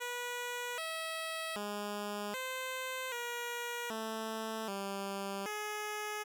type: tone with pitch steps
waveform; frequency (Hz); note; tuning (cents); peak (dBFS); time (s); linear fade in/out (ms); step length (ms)
10% pulse; 486.6 / 647 / 206.2 / 517 / 478.1 / 221.4 / 197.1 / 421.7; B4 / E5 / G#3 / C5 / A#4 / A3 / G3 / G#4; -26 / -32 / -12 / -21 / +44 / +11 / +10 / +26; -29; 0-6.24; 20; 780
effects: none

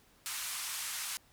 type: band-pass noise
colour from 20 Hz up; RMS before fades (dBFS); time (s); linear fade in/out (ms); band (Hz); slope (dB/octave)
white; -39; 0.26-1.17; 0; 950 to 12000; 24
effects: pink hiss -65 dBFS RMS until 1.32 s

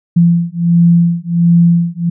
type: beating tone pair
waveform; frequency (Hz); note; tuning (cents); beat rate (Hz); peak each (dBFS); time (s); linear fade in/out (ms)
sine; 170 / 171.4; F3 / F3; -46 / -32; 1.4; -10; 0.16-2.1; 10
effects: none

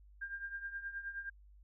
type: tone with tremolo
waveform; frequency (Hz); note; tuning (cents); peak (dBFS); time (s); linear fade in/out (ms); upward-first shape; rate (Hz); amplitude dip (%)
sine; 1600; G6; +35; -37; 0.21-1.3; 10; triangle; 9.5; 80
effects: added 50 Hz sine -57 dBFS peak until 1.63 s

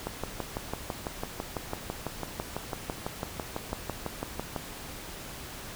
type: click train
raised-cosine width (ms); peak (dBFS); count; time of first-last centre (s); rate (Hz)
1; -17; 28; 0.07-4.563; 6.01
effects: pink hiss -42 dBFS RMS until 5.75 s

